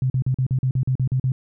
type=tone bursts; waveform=sine; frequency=129.6 Hz; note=C3; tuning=16 cents flat; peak=-17 dBFS; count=11; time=0.02-1.32 s; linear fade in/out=2 ms; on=80 ms; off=42 ms; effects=none